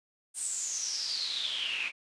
pink noise with band-pass filter sweep, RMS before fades -34 dBFS, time 0.34-1.92 s, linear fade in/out 50 ms, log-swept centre 8900 to 2400 Hz, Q 9.3, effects resampled to 22050 Hz

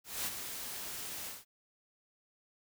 white noise with ADSR envelope, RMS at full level -35 dBFS, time 0.04-1.45 s, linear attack 220 ms, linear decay 38 ms, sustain -7 dB, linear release 180 ms, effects none

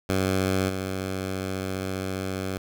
10% pulse tone with level steps, 94.8 Hz, F#2, 43 cents sharp, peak -14 / -20 dBFS, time 0.09-2.58 s, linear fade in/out 5 ms, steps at 0.68 s, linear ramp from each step 20 ms, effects none

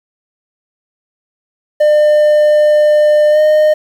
triangle tone with pitch glide, 601 to 612.2 Hz, D5 to D#5, +40 to -28 cents, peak -4 dBFS, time 1.8-3.74 s, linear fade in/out 10 ms, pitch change +32 cents, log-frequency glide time 3.31-3.39 s, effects 7-bit

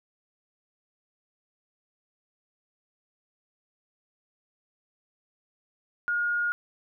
sine tone, 1429 Hz, F6, 39 cents sharp, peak -24 dBFS, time 6.08-6.52 s, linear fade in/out 0 ms, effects none

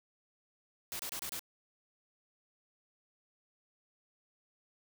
white noise bursts, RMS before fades -40 dBFS, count 5, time 0.92-1.393 s, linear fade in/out 0 ms, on 73 ms, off 27 ms, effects none

